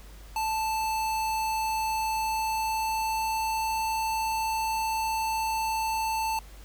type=tone with pitch glide; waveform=square; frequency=880 to 886.1 Hz; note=A5 to A5; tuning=0 to +12 cents; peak=-27 dBFS; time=0.36-6.39 s; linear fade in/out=2 ms; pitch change=+12 cents; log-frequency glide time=2.13-3.83 s; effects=added 50 Hz sine -44 dBFS peak until 6.64 s + pink hiss -53 dBFS RMS until 6.64 s